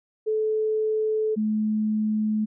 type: tone pair in turn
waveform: sine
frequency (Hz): 433.9 / 214.8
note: A4 / A3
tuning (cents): -24 / -41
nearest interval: octave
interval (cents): 1217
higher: first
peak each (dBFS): -21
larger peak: neither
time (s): 0.26-1.36 / 1.36-2.46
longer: neither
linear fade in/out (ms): 20
effects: none